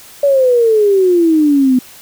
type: exponential sweep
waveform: sine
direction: down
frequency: 575 to 249.1 Hz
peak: -7 dBFS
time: 0.23-1.79 s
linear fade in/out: 5 ms
effects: white hiss -38 dBFS RMS until 2.01 s